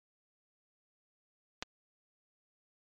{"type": "clicks", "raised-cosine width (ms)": 0.2, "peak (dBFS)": [-18, -29], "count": 2, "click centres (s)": [1.625, 1.629], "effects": ["MP3 64 kbps"]}